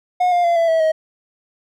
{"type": "tone with pitch steps", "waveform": "triangle", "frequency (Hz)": [723, 704, 685.6, 667.6, 650.1, 633.1], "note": ["F#5", "F5", "F5", "E5", "E5", "D#5"], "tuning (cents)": [-40, 14, -32, 22, -24, 30], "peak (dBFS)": -11, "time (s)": [0.2, 0.92], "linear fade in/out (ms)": 10, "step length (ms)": 120, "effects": []}